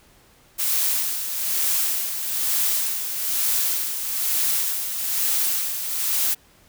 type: noise with tremolo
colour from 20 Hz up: blue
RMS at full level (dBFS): -21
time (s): 0.58-6.35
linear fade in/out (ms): 20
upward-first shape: sine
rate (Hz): 1.1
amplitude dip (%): 55
effects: pink hiss -55 dBFS RMS until 6.68 s